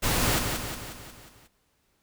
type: noise with echo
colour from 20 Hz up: pink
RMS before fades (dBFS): -25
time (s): 0.02-0.4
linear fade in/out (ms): 20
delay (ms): 180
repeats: 6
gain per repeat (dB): -5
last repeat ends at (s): 1.48
effects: pink hiss -70 dBFS RMS until 2.02 s